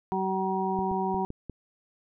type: harmonic tone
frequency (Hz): 190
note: F#3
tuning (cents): +46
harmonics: 1 / 2 / 4 / 5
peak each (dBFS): -31 / -31 / -31 / -31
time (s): 0.12-1.25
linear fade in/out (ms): 0
type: clicks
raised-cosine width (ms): 3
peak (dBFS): -24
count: 5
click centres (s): 0.79 / 0.914 / 1.145 / 1.304 / 1.497
effects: none